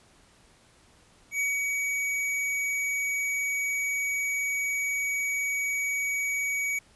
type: tone with ADSR envelope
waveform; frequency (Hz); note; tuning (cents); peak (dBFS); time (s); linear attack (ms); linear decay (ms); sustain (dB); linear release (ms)
square; 2261; C#7; +34; -25; 1.31-6.79; 87; 190; -2; 6
effects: pink hiss -59 dBFS RMS until 6.95 s + resampled to 24000 Hz